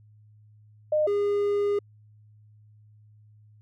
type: tone pair in turn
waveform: sine / triangle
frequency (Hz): 610 / 407.9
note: D#5 / G#4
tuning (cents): -34 / -31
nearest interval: perfect fifth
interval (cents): 697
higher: first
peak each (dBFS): -20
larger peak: neither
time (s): 0.92-1.07 / 1.07-1.79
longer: second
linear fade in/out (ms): 5
effects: added 106 Hz sine -52 dBFS peak until 3.61 s